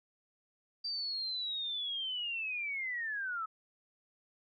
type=linear sweep; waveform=sine; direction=down; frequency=4699 to 1274 Hz; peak=-34 dBFS; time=0.84-3.46 s; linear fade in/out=10 ms; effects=MP3 32 kbps